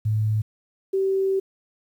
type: tone pair in turn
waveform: sine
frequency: 108 / 385.7 Hz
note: A2 / G4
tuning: -32 / -28 cents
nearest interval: octave + minor seventh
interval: 2204 cents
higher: second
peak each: -19 dBFS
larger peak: neither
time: 0.05-0.42 / 0.93-1.4 s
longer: second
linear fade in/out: 10 ms
effects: 9-bit